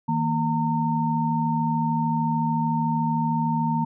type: tone cluster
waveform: sine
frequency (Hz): 158.6 / 232.1 / 914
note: D#3 / A#3 / A#5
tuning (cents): +33 / -7 / -34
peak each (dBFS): -25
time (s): 0.08-3.85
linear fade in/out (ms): 10
effects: none